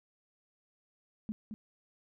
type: tone with echo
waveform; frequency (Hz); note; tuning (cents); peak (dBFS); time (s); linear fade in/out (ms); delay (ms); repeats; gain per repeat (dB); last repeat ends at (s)
sine; 215.5; A3; -36; -33; 1.29-1.32; 0; 220; 1; -6; 1.54
effects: none